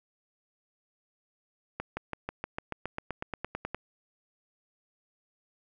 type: accelerating click train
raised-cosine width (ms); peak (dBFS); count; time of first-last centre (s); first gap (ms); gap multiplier
0.5; -18; 16; 1.8-3.746; 170; 0.96
effects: none